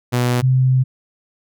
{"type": "tone pair in turn", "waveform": ["sawtooth", "sine"], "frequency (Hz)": [122.9, 129.53], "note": ["B2", "C3"], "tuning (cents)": [-8, -17], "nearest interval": "minor second", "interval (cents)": 91, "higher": "second", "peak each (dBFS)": [-11, -11], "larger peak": "neither", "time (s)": [[0.12, 0.42], [0.42, 0.84]], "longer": "second", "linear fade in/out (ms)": 20, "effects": []}